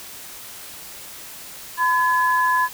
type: tone pair together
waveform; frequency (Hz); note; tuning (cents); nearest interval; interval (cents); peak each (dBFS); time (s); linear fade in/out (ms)
sine; 1010.8 / 1700; B5 / G#6; +40 / +40; major sixth; 900; -17 / -21; 1.77-2.69; 50
effects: white hiss -38 dBFS RMS until 2.73 s